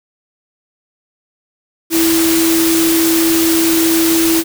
sine tone in noise, 329 Hz, E4, 3 cents flat, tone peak -11 dBFS, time 1.9-4.44 s, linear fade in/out 50 ms, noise white, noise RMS -17 dBFS, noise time 1.9-4.44 s, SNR +3 dB, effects none

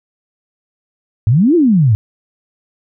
sine exponential two-way sweep, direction up then down, 99.3 to 363.3 to 99.3 Hz, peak -7 dBFS, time 1.27-1.95 s, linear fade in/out 0 ms, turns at 1.55 s, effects none

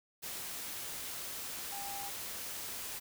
sine tone in noise, 800 Hz, G5, 35 cents sharp, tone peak -43 dBFS, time 1.71-2.1 s, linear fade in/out 20 ms, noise white, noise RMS -42 dBFS, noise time 0.22-3 s, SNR -4 dB, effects none

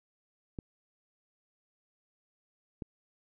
clicks, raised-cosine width 3 ms, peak -25 dBFS, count 2, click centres 0.588 / 2.822 s, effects none

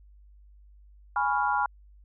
sine chord, C# dominant seventh, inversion second, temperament equal, 830.6 / 987.8 / 1108.7 / 1396.9 Hz, G#5 / B5 / C#6 / E#6, 0 / 0 / 0 / 0 cents, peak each -27 / -28 / -33 / -29 dBFS, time 1.16-1.66 s, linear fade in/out 2 ms, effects added 50 Hz sine -51 dBFS peak until 2.04 s

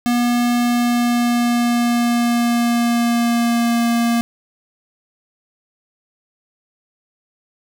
square tone with pitch glide, 241 to 234.4 Hz, B3 to A#3, -42 to +10 cents, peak -15 dBFS, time 0.06-4.21 s, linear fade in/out 0 ms, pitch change -48 cents, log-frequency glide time 0.57-3.88 s, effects none

